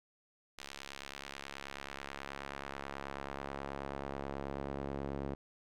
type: tone with band-pass filter sweep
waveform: sawtooth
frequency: 69.3 Hz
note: C#2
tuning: in tune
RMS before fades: -43 dBFS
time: 0.58-5.35 s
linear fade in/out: 5 ms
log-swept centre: 3900 to 390 Hz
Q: 0.76
effects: none